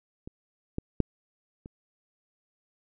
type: clicks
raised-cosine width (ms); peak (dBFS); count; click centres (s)
3; -27 / -17 / -9 / -29; 4; 0.275 / 0.784 / 1.003 / 1.659
effects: none